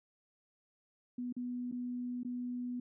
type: tone with dropouts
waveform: sine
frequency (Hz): 246.2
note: B3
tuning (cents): -5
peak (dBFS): -36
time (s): 1.18-2.8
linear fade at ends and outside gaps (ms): 5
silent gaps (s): 1.326-1.365 / 1.715-1.723 / 2.233-2.248
effects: none